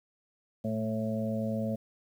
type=harmonic tone with a mistuned harmonic; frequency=110 Hz; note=A2; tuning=in tune; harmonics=1 / 2 / 4 / 5 / 6; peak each=-36 / -31 / -44 / -36 / -40 dBFS; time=0.64-1.76 s; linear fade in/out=10 ms; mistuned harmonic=1; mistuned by=+37 cents; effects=10-bit